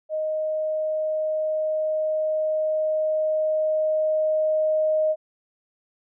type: tone with level ramp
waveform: sine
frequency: 622.3 Hz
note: D#5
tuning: in tune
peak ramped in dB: -23 to -18 dBFS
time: 0.09-5.16 s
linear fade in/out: 50 ms
effects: none